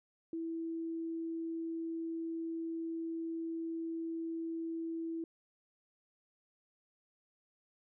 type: tone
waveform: sine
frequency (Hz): 328.9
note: E4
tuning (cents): -4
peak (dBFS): -36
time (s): 0.33-5.24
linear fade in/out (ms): 2
effects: none